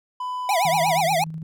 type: tone with pitch glide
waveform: triangle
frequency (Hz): 1000 to 968.2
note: B5 to B5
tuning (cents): +21 to -35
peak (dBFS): -24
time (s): 0.2-1.01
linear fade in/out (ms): 5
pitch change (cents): -56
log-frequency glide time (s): 0.44-0.81
type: tone with vibrato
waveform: square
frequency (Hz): 739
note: F#5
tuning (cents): -2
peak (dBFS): -19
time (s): 0.49-1.24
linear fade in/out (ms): 2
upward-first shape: triangle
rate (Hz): 8.4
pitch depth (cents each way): 260
type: tone with tremolo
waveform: sine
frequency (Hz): 160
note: D#3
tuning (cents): +49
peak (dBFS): -28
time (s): 0.65-1.43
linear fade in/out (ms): 2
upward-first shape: square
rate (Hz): 13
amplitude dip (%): 35
effects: none